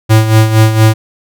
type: tone with tremolo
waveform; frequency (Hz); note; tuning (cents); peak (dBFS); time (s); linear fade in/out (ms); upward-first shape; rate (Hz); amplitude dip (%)
square; 110; A2; 0; -3; 0.09-0.94; 20; sine; 4.3; 65
effects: none

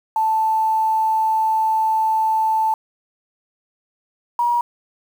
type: tone pair in turn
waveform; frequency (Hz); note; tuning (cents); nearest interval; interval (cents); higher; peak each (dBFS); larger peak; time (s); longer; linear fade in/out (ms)
sine; 880 / 954.7; A5 / A#5; 0 / +41; minor second; 141; second; -15; neither; 0.16-2.74 / 4.39-4.61; first; 2
effects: 7-bit

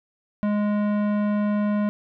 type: tone with tanh clipping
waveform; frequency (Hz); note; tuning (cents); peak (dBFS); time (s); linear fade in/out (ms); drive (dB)
sine; 207.7; G#3; 0; -22; 0.43-1.89; 0; 16
effects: none

